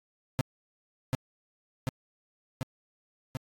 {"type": "tone with echo", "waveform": "35% pulse", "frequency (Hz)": 130.81, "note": "C3", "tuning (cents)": 0, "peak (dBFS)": -22, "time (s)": [0.39, 0.41], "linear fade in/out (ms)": 0, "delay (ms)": 740, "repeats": 4, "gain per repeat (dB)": -2, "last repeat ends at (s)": 3.37, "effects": ["AAC 64 kbps"]}